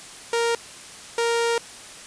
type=tone bursts at uneven times; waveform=sawtooth; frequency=466.2 Hz; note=A#4; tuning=in tune; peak=-16 dBFS; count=2; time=0.33-0.55 / 1.18-1.58 s; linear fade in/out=2 ms; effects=white hiss -41 dBFS RMS until 2.06 s + resampled to 22050 Hz